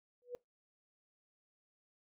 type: tone with exponential growth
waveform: sine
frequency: 489.6 Hz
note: B4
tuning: 15 cents flat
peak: -36 dBFS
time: 0.22-0.35 s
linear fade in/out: 0 ms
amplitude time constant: 28 ms
effects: noise-tail reverb RT60 0.2 s tail -23 dB re dry